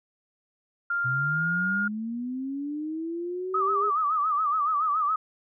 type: tone with pitch glide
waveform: sine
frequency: 1396.9 to 1419.7 Hz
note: F6 to F6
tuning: 0 to +28 cents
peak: -24 dBFS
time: 0.9-1.88 s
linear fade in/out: 5 ms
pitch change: +28 cents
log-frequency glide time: 1.28-1.47 s
type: linear sweep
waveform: sine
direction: up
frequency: 123.47 to 415.3 Hz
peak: -29 dBFS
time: 1.04-3.91 s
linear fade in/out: 20 ms
type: tone with vibrato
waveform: sine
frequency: 1218 Hz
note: D#6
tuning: 37 cents flat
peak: -22 dBFS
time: 3.54-5.16 s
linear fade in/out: 5 ms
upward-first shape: sine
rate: 7.1 Hz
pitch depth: 110 cents each way
effects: none